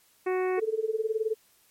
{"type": "harmonic tone", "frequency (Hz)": 370, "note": "F#4", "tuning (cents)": 0, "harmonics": [1, 2, 3, 4, 5, 6, 7], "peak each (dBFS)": [-25, -35, -38, -44, -40, -42, -47], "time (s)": [0.26, 0.6], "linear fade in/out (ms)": 10}
{"type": "tone with tremolo", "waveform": "sine", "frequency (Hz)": 440, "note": "A4", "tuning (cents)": 0, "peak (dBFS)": -22, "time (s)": [0.57, 1.35], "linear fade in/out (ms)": 20, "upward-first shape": "sine", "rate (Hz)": 19, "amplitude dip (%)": 90}
{"effects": ["white hiss -63 dBFS RMS until 1.7 s", "MP3 64 kbps"]}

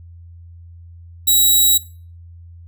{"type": "tone", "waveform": "5% pulse", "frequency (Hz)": 3872, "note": "B7", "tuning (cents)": -35, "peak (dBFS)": -3, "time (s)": [1.27, 1.78], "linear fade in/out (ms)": 10, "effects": ["noise-tail reverb RT60 0.4 s tail -20 dB re dry", "added 85 Hz sine -37 dBFS peak until 2.67 s"]}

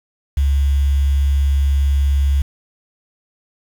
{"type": "tone with quantisation", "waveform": "sine", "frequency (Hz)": 69.6, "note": "C#2", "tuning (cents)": 8, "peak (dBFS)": -12, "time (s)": [0.37, 2.42], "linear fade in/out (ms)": 5, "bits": 6, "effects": []}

